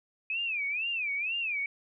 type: tone with vibrato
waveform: sine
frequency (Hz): 2500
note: D#7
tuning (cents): +8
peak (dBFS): -29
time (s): 0.3-1.66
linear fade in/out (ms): 2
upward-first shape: sine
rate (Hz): 2.1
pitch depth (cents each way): 200
effects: none